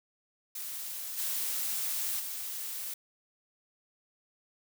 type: noise with level steps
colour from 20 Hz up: blue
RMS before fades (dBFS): -39 / -33 / -38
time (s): 0.55-2.94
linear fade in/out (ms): 5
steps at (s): 1.17 / 2.19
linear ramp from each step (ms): 20
effects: none